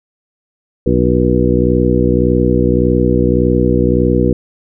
harmonic tone with a mistuned harmonic, 61.74 Hz, B1, in tune, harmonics 1 / 2 / 3 / 4 / 5 / 6 / 8, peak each -17 / -17 / -17 / -17 / -17 / -17 / -17 dBFS, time 0.86-4.33 s, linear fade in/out 5 ms, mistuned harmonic 8, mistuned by -40 cents, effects none

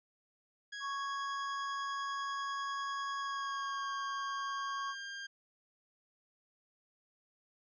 sawtooth tone with pitch glide, 1658 to 1601.5 Hz, G#6 to G6, -3 to +37 cents, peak -38 dBFS, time 0.72-5.27 s, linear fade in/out 10 ms, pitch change -60 cents, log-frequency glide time 3.19-3.91 s
triangle tone, 1108.7 Hz, C#6, in tune, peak -35 dBFS, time 0.8-4.95 s, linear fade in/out 50 ms
effects resampled to 16000 Hz

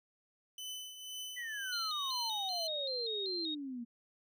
sawtooth tone with tremolo, 3017 Hz, F#7, 33 cents sharp, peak -37 dBFS, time 0.58-2.67 s, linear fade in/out 2 ms, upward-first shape triangle, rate 2 Hz, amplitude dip 65%
sine exponential sweep, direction down, 2000 to 230 Hz, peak -39 dBFS, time 1.36-3.85 s, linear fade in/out 20 ms
sine tone with vibrato, 3941 Hz, B7, 4 cents flat, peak -36 dBFS, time 1.72-3.55 s, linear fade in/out 10 ms, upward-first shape square, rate 2.6 Hz, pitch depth 90 cents each way
effects none

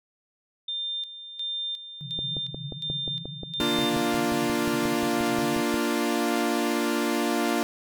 sine tone with tremolo, 3600 Hz, A7, 39 cents sharp, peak -28 dBFS, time 0.68-4.12 s, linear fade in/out 5 ms, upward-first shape square, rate 1.4 Hz, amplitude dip 70%
pink band-pass noise, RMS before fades -40 dBFS, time 2.01-5.63 s, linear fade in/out 0 ms, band 130 to 170 Hz, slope 96 dB/octave
click train, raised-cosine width 2 ms, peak -21 dBFS, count 21, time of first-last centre 2.19-5.742 s, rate 5.63 Hz
sawtooth chord, Bb major, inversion none, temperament equal, 233.1 / 293.7 / 349.2 Hz, Bb3 / D4 / F4, 0 / 0 / 0 cents, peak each -24 dBFS, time 3.6-7.63 s, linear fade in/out 0 ms
effects none

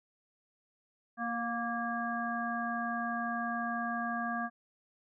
harmonic tone with a mistuned harmonic, 233.5 Hz, A#3, 3 cents sharp, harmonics 1 / 3 / 5 / 7, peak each -37 / -37 / -38 / -38 dBFS, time 1.17-4.5 s, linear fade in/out 50 ms, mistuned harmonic 3, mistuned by +20 cents, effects none

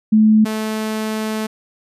sine / sawtooth tone pair in turn, 216.4 / 217.5 Hz, A3 / A3, -29 / -20 cents, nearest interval unison, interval 9 cents, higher second, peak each -8 / -16 dBFS, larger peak first, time 0.12-0.45 / 0.45-1.47 s, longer second, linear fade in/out 10 ms, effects resampled to 32000 Hz

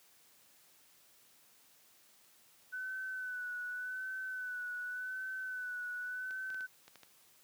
sine tone with vibrato, 1500 Hz, F#6, 23 cents sharp, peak -38 dBFS, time 2.72-6.67 s, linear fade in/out 20 ms, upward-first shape sine, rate 0.87 Hz, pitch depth 34 cents each way
clicks, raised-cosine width 0.2 ms, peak -36 dBFS, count 7, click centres 6.309 / 6.503 / 6.545 / 6.608 / 6.88 / 6.957 / 7.033 s
effects white hiss -65 dBFS RMS until 7.43 s + high-pass 100 Hz 12 dB/octave

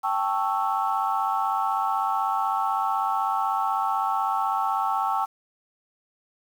sine chord, A dominant seventh, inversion third, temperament equal, 784 / 880 / 1108.7 / 1318.5 Hz, G5 / A5 / C#6 / E6, 0 / 0 / 0 / 0 cents, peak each -26 / -27 / -28 / -28 dBFS, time 0.03-5.26 s, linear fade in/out 20 ms, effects tanh soft clip ceiling -13 dBFS + 8-bit

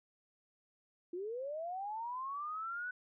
sine linear sweep, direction up, 337.7 to 1500 Hz, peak -38 dBFS, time 1.13-2.91 s, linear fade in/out 5 ms, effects none

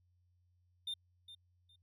triangle tone with echo, 3612 Hz, A7, 45 cents sharp, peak -36 dBFS, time 0.87-0.94 s, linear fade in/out 5 ms, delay 410 ms, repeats 2, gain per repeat -13 dB, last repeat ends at 1.76 s, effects added 89 Hz sine -70 dBFS peak until 1.82 s

